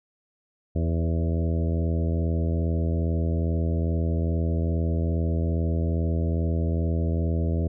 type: harmonic tone with a mistuned harmonic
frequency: 82.4 Hz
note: E2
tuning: in tune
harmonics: 1 / 2 / 3 / 4 / 5 / 6 / 7 / 8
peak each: -23 / -29 / -33 / -35 / -37 / -39 / -40 / -41 dBFS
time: 0.75-7.68 s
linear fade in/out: 10 ms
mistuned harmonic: 6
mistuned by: +18 cents
effects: none